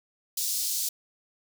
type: high-pass noise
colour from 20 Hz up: pink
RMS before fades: -29 dBFS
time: 0.37-0.89 s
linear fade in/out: 5 ms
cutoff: 4600 Hz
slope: 24 dB/octave
effects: none